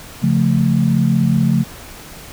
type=chord; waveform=sine; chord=Db augmented; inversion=none; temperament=equal; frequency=138.59 / 174.61 / 220 Hz; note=Db3 / F3 / A3; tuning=0 / 0 / 0 cents; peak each=-16 dBFS; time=0.22-1.64 s; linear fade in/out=20 ms; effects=pink hiss -36 dBFS RMS until 2.32 s